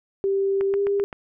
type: tone with pitch glide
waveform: sine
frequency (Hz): 392 to 400.7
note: G4 to G4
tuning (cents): 0 to +38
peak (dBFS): -19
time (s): 0.24-1.04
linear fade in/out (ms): 0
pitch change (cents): +38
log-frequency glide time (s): 0.69-0.79
type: click train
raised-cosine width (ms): 0.5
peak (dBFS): -19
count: 5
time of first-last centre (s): 0.61-1.128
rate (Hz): 7.72
effects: none